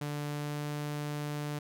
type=tone with pitch glide; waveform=sawtooth; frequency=146.83 to 147.68 Hz; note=D3 to D3; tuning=0 to +10 cents; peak=-30 dBFS; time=0.01-1.59 s; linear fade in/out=5 ms; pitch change=+10 cents; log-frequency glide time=0.29-0.67 s; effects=none